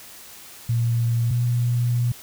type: tone pair in turn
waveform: sine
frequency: 117.2 / 120.84 Hz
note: A#2 / B2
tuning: +10 / -37 cents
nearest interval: minor second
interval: 53 cents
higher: second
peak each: -18 dBFS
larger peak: neither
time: 0.69-1.31 / 1.31-2.12 s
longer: second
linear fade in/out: 5 ms
effects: white hiss -43 dBFS RMS until 2.22 s